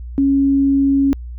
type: tone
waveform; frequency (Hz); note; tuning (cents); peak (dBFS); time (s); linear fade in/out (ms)
sine; 275.5; C#4; -11; -11; 0.18-1.13; 0
effects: added 60 Hz sine -27 dBFS peak until 1.38 s